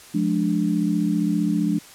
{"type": "chord", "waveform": "sine", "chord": "D diminished", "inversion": "first", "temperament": "just", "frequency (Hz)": [176.2, 211.4, 293.7], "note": ["F3", "Ab3", "D4"], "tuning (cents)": [16, 31, 0], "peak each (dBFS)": -23, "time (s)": [0.14, 1.79], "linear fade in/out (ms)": 10, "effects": ["white hiss -45 dBFS RMS until 1.94 s", "low-pass 11000 Hz 12 dB/octave"]}